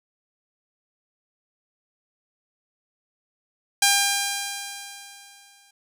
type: tone with exponential decay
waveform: 5% pulse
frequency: 801 Hz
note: G5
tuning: 37 cents sharp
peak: -3 dBFS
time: 3.82-5.71 s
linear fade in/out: 5 ms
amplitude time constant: 410 ms
effects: none